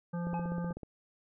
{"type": "harmonic tone", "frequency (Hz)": 172.8, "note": "F3", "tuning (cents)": -18, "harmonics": [1, 3, 5, 7, 9], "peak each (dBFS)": [-33, -43, -47, -50, -52], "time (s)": [0.13, 0.73], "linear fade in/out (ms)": 10}
{"type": "click train", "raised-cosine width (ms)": 2, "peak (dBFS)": -29, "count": 10, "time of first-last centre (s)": [0.27, 0.833], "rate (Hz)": 16}
{"type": "tone with exponential decay", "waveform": "triangle", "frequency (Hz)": 850, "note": "G#5", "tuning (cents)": 40, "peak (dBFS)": -30, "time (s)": [0.34, 0.59], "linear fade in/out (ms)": 1, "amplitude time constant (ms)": 53}
{"effects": ["resampled to 8000 Hz"]}